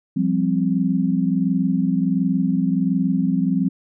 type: chord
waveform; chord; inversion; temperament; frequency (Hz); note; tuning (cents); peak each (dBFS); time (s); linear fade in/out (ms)
sine; F suspended second; none; equal; 174.61 / 196 / 261.6; F3 / G3 / C4; 0 / 0 / 0; -21; 0.16-3.69; 10
effects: none